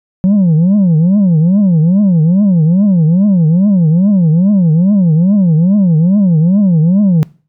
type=tone with vibrato; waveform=sine; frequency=179.5 Hz; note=F3; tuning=48 cents sharp; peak=-3 dBFS; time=0.24-7.23 s; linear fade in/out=0 ms; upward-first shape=triangle; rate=2.4 Hz; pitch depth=300 cents each way; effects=noise-tail reverb RT60 0.4 s tail -24 dB re dry + tanh soft clip ceiling -5 dBFS